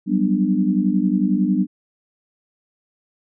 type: chord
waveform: sine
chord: G major seventh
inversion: third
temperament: equal with one note detuned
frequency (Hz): 185 / 196 / 246.9 / 298.8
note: F#3 / G3 / B3 / D4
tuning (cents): 0 / 0 / 0 / +30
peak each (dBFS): -22 / -19 / -22 / -22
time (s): 0.06-1.67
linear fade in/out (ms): 50
effects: none